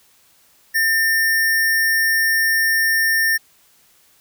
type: tone with sample-and-hold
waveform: sine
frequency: 1800 Hz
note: A6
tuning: 39 cents sharp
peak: -14 dBFS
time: 0.74-3.38 s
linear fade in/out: 20 ms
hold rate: 7350 Hz
effects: white hiss -55 dBFS RMS until 4.2 s